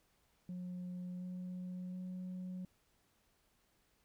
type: tone with pitch steps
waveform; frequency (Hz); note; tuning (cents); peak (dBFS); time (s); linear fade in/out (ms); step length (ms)
sine; 179.9 / 181.57 / 183.26; F#3 / F#3 / F#3; -48 / -32 / -16; -39; 0.49-2.65; 2; 720
effects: tanh soft clip ceiling -40 dBFS + pink hiss -75 dBFS RMS until 4.04 s